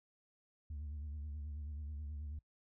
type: tone with vibrato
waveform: sine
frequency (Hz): 74.2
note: D2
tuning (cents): +18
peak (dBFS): -39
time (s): 0.7-2.39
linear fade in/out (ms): 5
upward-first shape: triangle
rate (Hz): 9.3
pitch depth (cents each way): 100
effects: noise-tail reverb RT60 0.1 s tail -25 dB re dry + tanh soft clip ceiling -40 dBFS